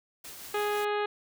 white noise with tremolo, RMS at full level -43 dBFS, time 0.24-0.85 s, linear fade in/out 5 ms, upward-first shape triangle, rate 6 Hz, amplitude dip 30%
harmonic tone, 415.3 Hz, G#4, in tune, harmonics 1 / 2 / 3 / 4 / 5 / 6 / 7 / 8 / 9 / 10, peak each -29 / -33 / -36 / -38 / -44 / -42 / -46 / -48 / -50 / -52 dBFS, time 0.54-1.06 s, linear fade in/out 5 ms
effects none

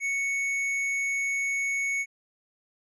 triangle tone with hard clipping, 2217 Hz, C#7, in tune, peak -27 dBFS, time 0-2.06 s, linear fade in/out 50 ms, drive 10 dB, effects resampled to 32000 Hz

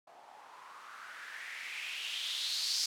violet noise with low-pass filter sweep, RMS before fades -40 dBFS, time 0.07-2.86 s, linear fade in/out 5 ms, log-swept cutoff 700 to 5100 Hz, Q 4.2, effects none

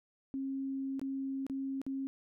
sine tone with dropouts, 269.8 Hz, C#4, 47 cents flat, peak -34 dBFS, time 0.34-2.07 s, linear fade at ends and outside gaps 0 ms, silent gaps 0.995-1.015 / 1.466-1.498 / 1.816-1.865 s, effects none

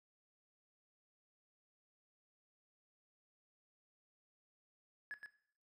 triangle tone with echo, 1700 Hz, G#6, 40 cents sharp, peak -38 dBFS, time 5.11-5.14 s, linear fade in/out 0 ms, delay 120 ms, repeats 1, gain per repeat -6 dB, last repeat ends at 5.26 s, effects noise-tail reverb RT60 0.6 s tail -17 dB re dry + tanh soft clip ceiling -39 dBFS

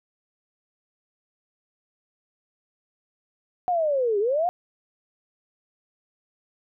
sine linear two-way sweep, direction down then up, 736 to 391 to 736 Hz, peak -20 dBFS, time 3.68-4.49 s, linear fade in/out 0 ms, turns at 4.19 s, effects none

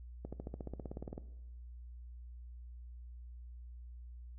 accelerating click train, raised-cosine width 2 ms, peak -29 dBFS, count 16, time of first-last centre 0.25-1.179 s, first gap 76 ms, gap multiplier 0.97, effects noise-tail reverb RT60 1.0 s tail -17 dB re dry + added 60 Hz sine -47 dBFS peak until 4.38 s

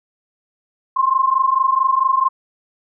sine tone pair together, 1046.5 / 1071 Hz, C6 / C6, 0 / +40 cents, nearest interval unison, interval 40 cents, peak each -16 dBFS, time 0.96-2.29 s, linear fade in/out 10 ms, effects none

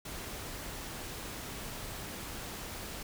pink noise, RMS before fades -42 dBFS, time 0.05-3.03 s, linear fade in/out 5 ms, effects none

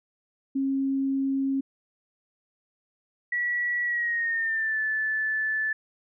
sine tone, 270.9 Hz, C#4, 40 cents flat, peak -23 dBFS, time 0.55-1.61 s, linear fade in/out 10 ms
sine tone with pitch glide, 1937 to 1745.7 Hz, B6 to A6, -34 to -14 cents, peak -24 dBFS, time 3.32-5.73 s, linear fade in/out 5 ms, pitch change -180 cents, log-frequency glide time 3.84-4.8 s
effects none

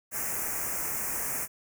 white band-stop noise, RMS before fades -32 dBFS, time 0.11-1.48 s, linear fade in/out 50 ms, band 2400 to 5900 Hz, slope 48 dB/octave, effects none

